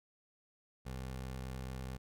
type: tone with vibrato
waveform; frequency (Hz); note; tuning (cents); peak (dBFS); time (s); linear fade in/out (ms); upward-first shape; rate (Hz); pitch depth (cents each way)
20% pulse; 64.7; C2; -19; -36; 0.85-1.98; 20; square; 8.5; 8
effects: none